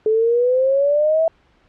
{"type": "exponential sweep", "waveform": "sine", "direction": "up", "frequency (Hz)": [430, 659.3], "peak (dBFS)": -13, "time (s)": [0.06, 1.28], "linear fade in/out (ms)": 2, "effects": ["pink hiss -57 dBFS RMS until 1.68 s", "low-pass 3000 Hz 12 dB/octave"]}